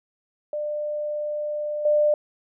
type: tone with level steps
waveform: sine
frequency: 597 Hz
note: D5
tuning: 28 cents sharp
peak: -25 / -16 dBFS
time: 0.53-2.14 s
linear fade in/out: 2 ms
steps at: 1.85 s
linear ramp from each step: 5 ms
effects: none